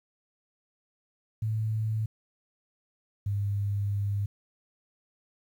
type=tone pair in turn; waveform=sine; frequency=109.5 / 100.98 Hz; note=A2 / G#2; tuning=-8 / -48 cents; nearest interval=minor second; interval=140 cents; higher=first; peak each=-26 dBFS; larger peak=neither; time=1.42-2.06 / 3.26-4.26 s; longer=second; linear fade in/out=5 ms; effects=10-bit